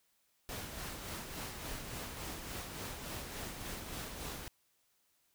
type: noise with tremolo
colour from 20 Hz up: pink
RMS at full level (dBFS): -42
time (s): 0.49-4.48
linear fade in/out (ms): 0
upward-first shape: sine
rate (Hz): 3.5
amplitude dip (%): 40
effects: white hiss -75 dBFS RMS until 5.34 s